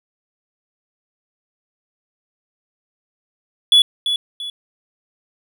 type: tone with echo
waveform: triangle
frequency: 3411 Hz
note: G#7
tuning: 46 cents sharp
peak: -6 dBFS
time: 3.72-3.82 s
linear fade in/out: 2 ms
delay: 340 ms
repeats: 2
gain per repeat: -9 dB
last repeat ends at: 4.5 s
effects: none